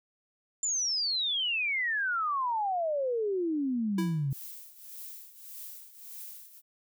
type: exponential sweep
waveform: sine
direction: down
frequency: 7250 to 131 Hz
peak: -27 dBFS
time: 0.63-4.33 s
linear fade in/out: 2 ms
type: tone with exponential decay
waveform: square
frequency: 329.6 Hz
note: E4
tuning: in tune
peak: -29 dBFS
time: 3.98-4.33 s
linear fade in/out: 5 ms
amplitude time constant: 74 ms
type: noise with tremolo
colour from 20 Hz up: violet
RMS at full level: -42 dBFS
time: 4.3-6.62 s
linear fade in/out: 50 ms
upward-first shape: triangle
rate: 1.7 Hz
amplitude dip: 80%
effects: none